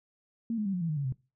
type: tone with pitch steps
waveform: sine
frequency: 229.4 / 211.6 / 195.14 / 179.98 / 166 / 153.11 / 141.21 / 130.24 Hz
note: A#3 / G#3 / G3 / F#3 / E3 / D#3 / C#3 / C3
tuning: -28 / +33 / -8 / -48 / +12 / -28 / +32 / -8 cents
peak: -28 dBFS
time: 0.5-1.124 s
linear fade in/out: 2 ms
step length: 78 ms
effects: noise-tail reverb RT60 0.3 s tail -22 dB re dry